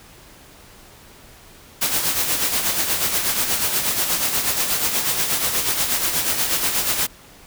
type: noise with tremolo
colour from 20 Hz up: white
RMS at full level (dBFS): -19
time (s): 1.81-7.07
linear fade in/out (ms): 10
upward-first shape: sine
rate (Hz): 8.3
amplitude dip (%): 50
effects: pink hiss -46 dBFS RMS until 7.46 s